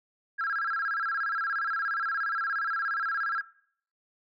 sine tone with vibrato, 1480 Hz, F#6, in tune, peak -26 dBFS, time 0.38-3.42 s, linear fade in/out 20 ms, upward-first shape square, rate 17 Hz, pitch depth 170 cents each way, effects noise-tail reverb RT60 0.6 s tail -20 dB re dry + tanh soft clip ceiling -23 dBFS

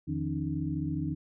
sine tone cluster, 83.1 / 153 / 172.8 / 270.1 / 304.6 Hz, E2 / D#3 / F3 / C#4 / D#4, +15 / -29 / -18 / -45 / -37 cents, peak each -38 / -33 / -39 / -37 / -35 dBFS, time 0.07-1.15 s, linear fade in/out 20 ms, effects none

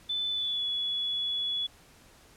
sine tone with pitch glide, 3508 to 3396 Hz, A7 to G#7, -6 to +38 cents, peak -28 dBFS, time 0.09-1.67 s, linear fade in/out 10 ms, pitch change -56 cents, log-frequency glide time 0.31-0.66 s, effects pink hiss -57 dBFS RMS until 2.36 s + low-pass 12000 Hz 12 dB/octave

